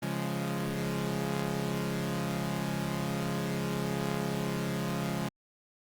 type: chord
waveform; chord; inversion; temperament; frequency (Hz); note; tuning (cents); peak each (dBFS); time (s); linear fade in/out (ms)
sawtooth; Db major; none; equal with one note detuned; 138.59 / 173.51 / 207.7; Db3 / F3 / Ab3; 0 / -11 / 0; -31; 0.02-5.29; 10
effects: Opus 24 kbps